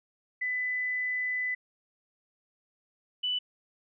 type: tone pair in turn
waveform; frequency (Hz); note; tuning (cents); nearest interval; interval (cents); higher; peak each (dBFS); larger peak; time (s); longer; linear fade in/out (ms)
sine; 2000 / 2981; B6 / F#7; +21 / +12; perfect fifth; 691; second; -28 / -27; second; 0.41-1.55 / 3.23-3.39; first; 10
effects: none